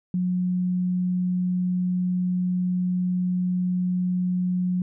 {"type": "tone", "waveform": "sine", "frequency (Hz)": 181, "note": "F#3", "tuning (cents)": -38, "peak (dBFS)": -21, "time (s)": [0.14, 4.82], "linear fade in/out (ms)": 2, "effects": []}